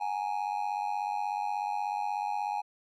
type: tone with amplitude modulation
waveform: triangle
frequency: 830.6 Hz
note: G#5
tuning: in tune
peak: -24 dBFS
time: 0-2.62 s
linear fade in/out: 20 ms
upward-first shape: sine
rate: 96.5 Hz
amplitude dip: 85%
effects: none